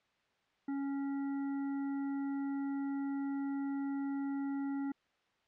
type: harmonic tone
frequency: 277.4 Hz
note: C#4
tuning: 1 cent sharp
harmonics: 1 / 3 / 5 / 7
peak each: -34 / -49 / -54 / -57 dBFS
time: 0.68-4.92 s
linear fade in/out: 5 ms
effects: white hiss -74 dBFS RMS until 5.47 s + low-pass 3000 Hz 12 dB/octave